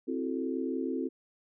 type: chord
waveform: sine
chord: F# half-diminished seventh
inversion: second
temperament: equal with one note detuned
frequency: 263.6 / 329.6 / 370 / 440 Hz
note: C4 / E4 / F#4 / A4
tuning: +13 / 0 / 0 / 0 cents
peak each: -33 / -36 / -37 / -38 dBFS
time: 0.07-1.09 s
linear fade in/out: 20 ms
effects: none